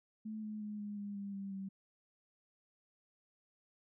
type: tone with pitch steps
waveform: sine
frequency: 216.8 / 213.3 / 209.9 / 206.5 / 203.2 / 199.96 / 196.75 / 193.59 Hz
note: A3 / G#3 / G#3 / G#3 / G#3 / G3 / G3 / G3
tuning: -25 / +46 / +19 / -10 / -38 / +35 / +7 / -21 cents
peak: -40 dBFS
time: 0.25-1.69 s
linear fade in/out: 10 ms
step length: 180 ms
effects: none